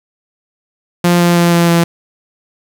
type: tone with pitch steps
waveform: sawtooth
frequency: 174.61 / 173.3 / 172.01 / 170.72 / 169.44 Hz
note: F3 / F3 / F3 / F3 / E3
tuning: 0 / -13 / -26 / -39 / +48 cents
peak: -4 dBFS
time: 1.04-1.84 s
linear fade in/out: 5 ms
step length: 160 ms
effects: 7-bit